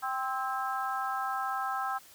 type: harmonic tone with a mistuned harmonic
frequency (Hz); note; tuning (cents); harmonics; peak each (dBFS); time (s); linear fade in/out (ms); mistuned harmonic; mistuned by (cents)
261.6; C4; 0; 3 / 4 / 5 / 6; -34 / -37 / -34 / -40; 0.02-1.99; 20; 6; +39
effects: white hiss -55 dBFS RMS until 2.14 s